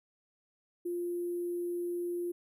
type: tone with sample-and-hold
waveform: sine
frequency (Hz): 349.2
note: F4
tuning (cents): 0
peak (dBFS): -32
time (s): 0.85-2.32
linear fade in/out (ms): 10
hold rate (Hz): 11025
effects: none